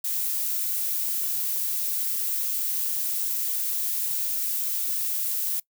violet noise, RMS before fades -27 dBFS, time 0.04-5.6 s, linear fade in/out 5 ms, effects noise-tail reverb RT60 0.1 s tail -23 dB re dry

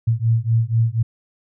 sine beating tone pair, 112.3 / 116.4 Hz, A2 / A#2, +36 / -2 cents, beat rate 4.1 Hz, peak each -18 dBFS, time 0.07-1.03 s, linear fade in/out 10 ms, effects none

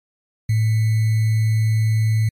sine tone with sample-and-hold, 110 Hz, A2, in tune, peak -14 dBFS, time 0.49-2.29 s, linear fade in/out 5 ms, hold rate 2100 Hz, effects MP3 64 kbps

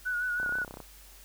sine tone with vibrato, 1468 Hz, F#6, 14 cents flat, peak -28 dBFS, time 0.05-0.65 s, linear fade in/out 20 ms, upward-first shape sine, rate 6.2 Hz, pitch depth 39 cents each way
click train, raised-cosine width 1 ms, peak -28 dBFS, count 14, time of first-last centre 0.4-0.802 s, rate 32.3 Hz
effects added 48 Hz sine -53 dBFS peak until 1.24 s + white hiss -54 dBFS RMS until 1.24 s

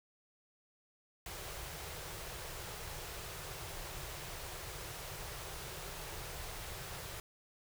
pink band-stop noise, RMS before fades -45 dBFS, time 1.26-7.2 s, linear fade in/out 2 ms, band 170 to 340 Hz, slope 48 dB/octave, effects none

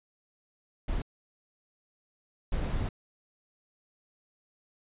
brown noise bursts at uneven times, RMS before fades -30 dBFS, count 2, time 0.88-1.02 / 2.52-2.89 s, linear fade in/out 5 ms, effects resampled to 8000 Hz

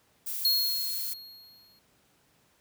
violet noise, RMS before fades -34 dBFS, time 0.26-1.14 s, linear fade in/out 10 ms
square tone with exponential decay, 4289 Hz, C8, 42 cents sharp, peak -21 dBFS, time 0.45-1.79 s, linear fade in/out 1 ms, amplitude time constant 290 ms
effects pink hiss -66 dBFS RMS until 2.6 s + high-pass 80 Hz 12 dB/octave

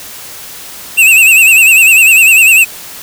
square tone with vibrato, 2641 Hz, E7, 3 cents sharp, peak -3 dBFS, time 0.97-2.65 s, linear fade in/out 20 ms, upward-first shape sine, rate 10 Hz, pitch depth 83 cents each way, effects white hiss -28 dBFS RMS until 3.02 s

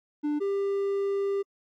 triangle tone pair in turn, 296.2 / 397 Hz, D4 / G4, +15 / +22 cents, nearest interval perfect fourth, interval 507 cents, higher second, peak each -23 dBFS, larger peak neither, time 0.23-0.4 / 0.4-1.43 s, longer second, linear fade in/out 20 ms, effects AAC 64 kbps

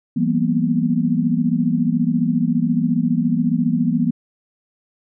sine tone cluster, 166.4 / 193.5 / 234.9 / 249.4 Hz, E3 / G3 / A#3 / B3, +17 / -22 / +13 / +17 cents, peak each -21 / -24 / -19 / -21 dBFS, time 0.16-4.11 s, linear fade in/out 10 ms, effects none

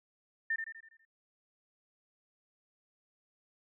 sine tone with echo, 1800 Hz, A6, 39 cents sharp, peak -29 dBFS, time 0.5-0.56 s, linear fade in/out 5 ms, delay 82 ms, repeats 6, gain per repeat -6 dB, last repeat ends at 1.052 s, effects none

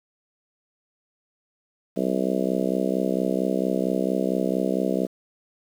harmonic tone, 64.4 Hz, C2, 27 cents flat, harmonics 3 / 4 / 5 / 6 / 7 / 8 / 9 / 10, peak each -27 / -28 / -29 / -30 / -30 / -31 / -32 / -32 dBFS, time 1.96-5.07 s, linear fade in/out 20 ms, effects 8-bit

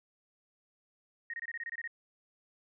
sine tone bursts, 1864.7 Hz, A#6, in tune, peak -36 dBFS, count 10, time 1.3-1.876 s, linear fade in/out 2 ms, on 36 ms, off 24 ms, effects none

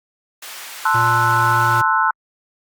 pink high-pass noise, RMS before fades -34 dBFS, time 0.42-1.81 s, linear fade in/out 5 ms, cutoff 1100 Hz, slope 12 dB/octave
sine chord, F# half-diminished seventh, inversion first, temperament equal, 880 / 1046.5 / 1318.5 / 1480 Hz, A5 / C6 / E6 / F#6, 0 / 0 / 0 / 0 cents, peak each -19 dBFS, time 0.85-2.11 s, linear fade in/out 5 ms
square tone, 116.54 Hz, A#2, in tune, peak -22 dBFS, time 0.94-1.82 s, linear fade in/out 10 ms
effects Opus 48 kbps

